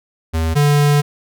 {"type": "tone pair in turn", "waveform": "square", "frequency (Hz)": [81, 145.67], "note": ["E2", "D3"], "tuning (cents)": [-30, -14], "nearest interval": "minor seventh", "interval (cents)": 1016, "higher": "second", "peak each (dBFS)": [-16, -11], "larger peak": "second", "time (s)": [[0.33, 0.55], [0.55, 1.02]], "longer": "second", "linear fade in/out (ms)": 20, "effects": []}